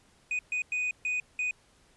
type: tone bursts at uneven times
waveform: triangle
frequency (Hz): 2487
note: D#7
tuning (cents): -1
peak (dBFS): -26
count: 5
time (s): 0.31-0.39 / 0.52-0.62 / 0.72-0.91 / 1.05-1.2 / 1.39-1.51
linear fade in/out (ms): 2
effects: pink hiss -63 dBFS RMS until 1.96 s + resampled to 24000 Hz